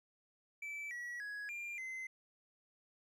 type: tone with pitch steps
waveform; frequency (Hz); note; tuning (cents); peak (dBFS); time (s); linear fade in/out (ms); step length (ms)
triangle; 2316 / 1929 / 1670 / 2392 / 2059; D7 / B6 / G#6 / D7 / C7; -25 / -41 / +9 / +31 / -28; -40; 0.62-2.07; 5; 290
effects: none